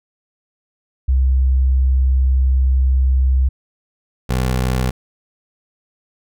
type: tone pair in turn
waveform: sine / 20% pulse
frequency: 65.2 / 63.38 Hz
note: C2 / B1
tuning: -5 / +46 cents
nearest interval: unison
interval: 49 cents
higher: first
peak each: -11 dBFS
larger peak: neither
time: 1.08-3.49 / 4.29-4.91 s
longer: first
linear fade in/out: 10 ms
effects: none